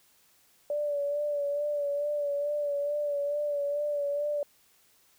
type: tone with vibrato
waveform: sine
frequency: 580 Hz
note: D5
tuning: 22 cents flat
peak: -27 dBFS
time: 0.7-4.43 s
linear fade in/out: 2 ms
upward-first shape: sine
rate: 2.3 Hz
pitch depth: 34 cents each way
effects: white hiss -64 dBFS RMS until 5.18 s